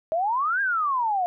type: exponential two-way sweep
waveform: sine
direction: up then down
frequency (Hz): 624 to 1640 to 693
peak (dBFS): -21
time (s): 0.12-1.26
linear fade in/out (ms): 0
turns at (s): 0.61
effects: none